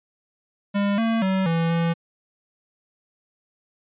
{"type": "tone with pitch steps", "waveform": "square", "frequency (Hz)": [201.6, 226.7, 190.1, 165.9, 167.5], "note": ["G3", "A#3", "F#3", "E3", "E3"], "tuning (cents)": [49, -48, 47, 11, 28], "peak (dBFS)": -20, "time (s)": [0.74, 1.94], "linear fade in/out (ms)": 20, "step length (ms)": 240, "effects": ["resampled to 8000 Hz"]}